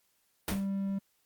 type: noise with exponential decay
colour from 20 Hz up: pink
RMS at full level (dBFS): -28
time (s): 0.48-0.69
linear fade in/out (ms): 1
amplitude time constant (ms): 45
type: tone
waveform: triangle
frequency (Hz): 196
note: G3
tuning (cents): 0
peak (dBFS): -28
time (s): 0.51-0.99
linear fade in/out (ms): 10
effects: white hiss -73 dBFS RMS until 1.25 s + Opus 48 kbps